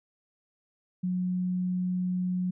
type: tone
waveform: sine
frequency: 181.8 Hz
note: F#3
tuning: 30 cents flat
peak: -26 dBFS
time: 1.03-2.51 s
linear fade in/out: 10 ms
effects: none